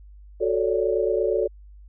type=chord; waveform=sine; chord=D major seventh; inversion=first; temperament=equal with one note detuned; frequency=370 / 440 / 554.4 / 582.6 Hz; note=F#4 / A4 / C#5 / D5; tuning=0 / 0 / 0 / -14 cents; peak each=-25 / -23 / -27 / -28 dBFS; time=0.4-1.48 s; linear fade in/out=20 ms; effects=added 50 Hz sine -43 dBFS peak until 1.88 s